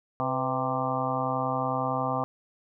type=harmonic tone with a mistuned harmonic; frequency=130.81 Hz; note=C3; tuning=in tune; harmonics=1 / 2 / 4 / 5 / 6 / 7 / 8 / 9; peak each=-34 / -34 / -34 / -34 / -32 / -36 / -34 / -33 dBFS; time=0.2-2.24 s; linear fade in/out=0 ms; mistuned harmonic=4; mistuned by=-61 cents; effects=none